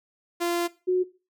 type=tone pair in turn; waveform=sawtooth / sine; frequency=345.2 / 366.1 Hz; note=F4 / F#4; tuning=-20 / -18 cents; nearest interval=minor second; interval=102 cents; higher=second; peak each=-20 / -19 dBFS; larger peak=second; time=0.4-0.68 / 0.87-1.04 s; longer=first; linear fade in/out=20 ms; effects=noise-tail reverb RT60 0.3 s tail -17 dB re dry